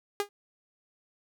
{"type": "tone with exponential decay", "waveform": "sawtooth", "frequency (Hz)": 407.5, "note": "G#4", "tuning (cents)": -33, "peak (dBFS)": -19, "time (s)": [0.2, 0.29], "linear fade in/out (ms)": 1, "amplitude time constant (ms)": 19, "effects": []}